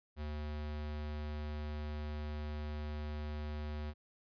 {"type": "tone", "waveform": "square", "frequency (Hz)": 75, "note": "D2", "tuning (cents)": 37, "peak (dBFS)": -39, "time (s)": [0.16, 3.94], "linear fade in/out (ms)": 50, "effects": ["resampled to 11025 Hz"]}